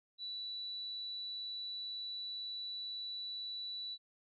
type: tone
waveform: sine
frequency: 3951 Hz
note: B7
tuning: in tune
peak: -40 dBFS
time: 0.18-3.98 s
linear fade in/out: 50 ms
effects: none